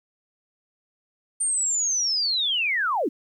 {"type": "linear sweep", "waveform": "sine", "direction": "down", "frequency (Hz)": [8950, 228.7], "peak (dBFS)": -21, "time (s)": [1.4, 3.09], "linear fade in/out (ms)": 10, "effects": ["10-bit"]}